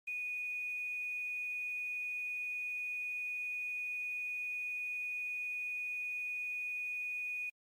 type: tone with quantisation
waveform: sine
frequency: 2472 Hz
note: D#7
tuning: 12 cents flat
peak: -36 dBFS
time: 0.07-7.5 s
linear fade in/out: 10 ms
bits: 10
effects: MP3 64 kbps